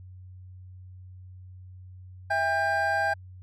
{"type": "tone cluster", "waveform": "triangle", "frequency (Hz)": [657, 805, 1586], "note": ["E5", "G5", "G6"], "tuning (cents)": [-6, 46, 20], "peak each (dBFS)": [-28, -25, -25], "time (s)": [2.3, 3.14], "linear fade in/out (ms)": 10, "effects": ["added 92 Hz sine -43 dBFS peak until 3.42 s"]}